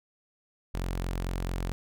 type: tone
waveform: sawtooth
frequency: 44.52 Hz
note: F1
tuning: 34 cents sharp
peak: -26 dBFS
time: 0.74-1.72 s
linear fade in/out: 0 ms
effects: none